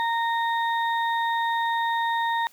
harmonic tone, 925 Hz, A#5, 14 cents flat, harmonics 1 / 2 / 4, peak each -23 / -29 / -35 dBFS, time 0-2.47 s, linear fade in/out 0 ms, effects white hiss -56 dBFS RMS until 2.52 s

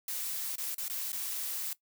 blue noise with dropouts, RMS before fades -36 dBFS, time 0.08-1.73 s, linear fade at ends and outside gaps 2 ms, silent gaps 0.557-0.581 / 0.746-0.781 / 0.882-0.898 / 1.12-1.129 s, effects noise-tail reverb RT60 0.1 s tail -17 dB re dry

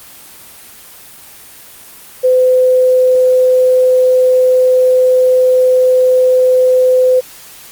sine tone, 509 Hz, C5, 48 cents flat, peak -6 dBFS, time 2.23-7.21 s, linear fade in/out 20 ms, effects white hiss -36 dBFS RMS until 7.71 s + Opus 24 kbps

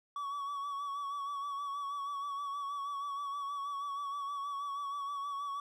triangle tone with vibrato, 1131 Hz, C#6, 34 cents sharp, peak -34 dBFS, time 0.16-5.6 s, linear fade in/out 2 ms, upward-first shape sine, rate 6.3 Hz, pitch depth 38 cents each way, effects none

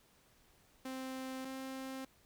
sawtooth tone pair in turn, 261.6 / 264.5 Hz, C4 / C4, 0 / +19 cents, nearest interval unison, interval 19 cents, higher second, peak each -37 / -38 dBFS, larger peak first, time 0.85-1.45 / 1.45-2.05 s, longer neither, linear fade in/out 5 ms, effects pink hiss -68 dBFS RMS until 2.25 s

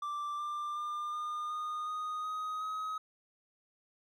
triangle tone with pitch steps, 1174.7 / 1187.7 / 1200.8 / 1214 / 1227.4 / 1241 / 1254.7 / 1268.5 Hz, D6 / D6 / D6 / D#6 / D#6 / D#6 / D#6 / D#6, 0 / +19 / +38 / -43 / -24 / -5 / +14 / +33 cents, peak -33 dBFS, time 0.02-2.98 s, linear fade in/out 5 ms, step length 370 ms, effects none

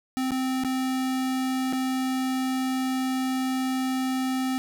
square tone with dropouts, 260.1 Hz, C4, 10 cents flat, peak -25 dBFS, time 0.17-4.58 s, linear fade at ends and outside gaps 0 ms, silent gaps 0.308-0.318 / 0.637-0.647 / 1.726-1.732 s, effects none

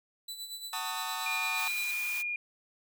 sawtooth tone with tremolo, 3977 Hz, B7, 11 cents sharp, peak -34 dBFS, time 0.28-1.91 s, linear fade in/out 5 ms, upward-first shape sine, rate 8.7 Hz, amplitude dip 60%
sawtooth chord, D# half-diminished seventh, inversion first, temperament just, 746.7 / 896 / 1120.1 / 1244.5 Hz, F#5 / A5 / C#6 / D#6, +16 / +31 / +18 / 0 cents, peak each -38 / -34 / -37 / -36 dBFS, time 0.73-1.68 s, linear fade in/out 2 ms
sine tone, 2425 Hz, D#7, 45 cents flat, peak -31 dBFS, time 1.26-2.36 s, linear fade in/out 2 ms
white high-pass noise, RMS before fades -41 dBFS, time 1.57-2.23 s, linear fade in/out 20 ms, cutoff 810 Hz, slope 96 dB/octave
effects none

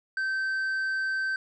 sine tone with tanh clipping, 1550 Hz, G6, 20 cents flat, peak -27 dBFS, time 0.17-1.36 s, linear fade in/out 2 ms, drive 4 dB, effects none

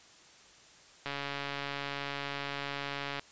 click train, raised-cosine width 0.3 ms, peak -20 dBFS, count 302, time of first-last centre 1.06-3.195 s, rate 141 Hz, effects white hiss -57 dBFS RMS until 3.31 s + resampled to 16000 Hz

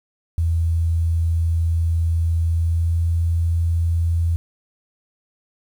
sine tone with pitch glide, 82.9 to 83.86 Hz, E2 to E2, +10 to +30 cents, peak -16 dBFS, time 0.38-4.36 s, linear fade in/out 0 ms, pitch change +20 cents, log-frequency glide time 2.51-3.02 s, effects 8-bit

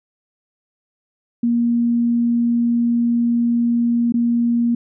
sine tone with dropouts, 236.2 Hz, A#3, 23 cents sharp, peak -14 dBFS, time 1.43-4.75 s, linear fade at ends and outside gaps 5 ms, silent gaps 4.123-4.14 s, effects none

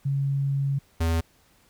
sine / square tone pair in turn, 138.6 / 82.41 Hz, C#3 / E2, 0 / 0 cents, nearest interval major sixth, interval 900 cents, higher first, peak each -22 dBFS, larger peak neither, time 0.05-0.79 / 1-1.21 s, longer first, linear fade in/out 10 ms, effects pink hiss -61 dBFS RMS until 1.69 s

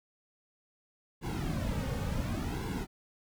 brown noise with flanger, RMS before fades -34 dBFS, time 1.21-2.87 s, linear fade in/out 50 ms, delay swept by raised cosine 1.6 to 3 ms, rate 0.69 Hz, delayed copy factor -0.85, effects none

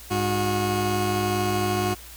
20% pulse tone pair together, 101.8 / 362.8 Hz, G#2 / F#4, -34 / -34 cents, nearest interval octave + minor seventh, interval 2200 cents, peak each -21 / -19 dBFS, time 0.1-1.95 s, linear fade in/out 20 ms, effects added 59 Hz sine -45 dBFS peak until 2.16 s + white hiss -44 dBFS RMS until 2.16 s

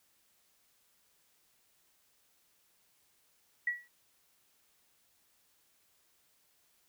sine tone with exponential decay, 1934 Hz, B6, 37 cents flat, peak -26 dBFS, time 3.67-3.88 s, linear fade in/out 5 ms, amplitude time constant 45 ms, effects white hiss -71 dBFS RMS until 6.88 s

